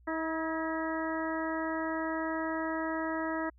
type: harmonic tone with a mistuned harmonic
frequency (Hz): 320.5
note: E4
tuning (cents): -49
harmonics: 1 / 2 / 3 / 4 / 5 / 6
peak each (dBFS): -34 / -37 / -39 / -40 / -41 / -42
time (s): 0.07-3.5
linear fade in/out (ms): 10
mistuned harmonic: 5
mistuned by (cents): +39
effects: added 60 Hz sine -57 dBFS peak until 3.58 s